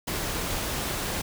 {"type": "noise", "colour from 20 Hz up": "pink", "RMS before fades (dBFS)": -30, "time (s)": [0.07, 1.22], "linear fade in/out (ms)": 10, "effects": []}